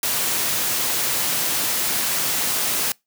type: noise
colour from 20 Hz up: white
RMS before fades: -22 dBFS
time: 0.03-2.92 s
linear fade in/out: 2 ms
effects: noise-tail reverb RT60 0.2 s tail -25 dB re dry + high-pass 100 Hz 12 dB/octave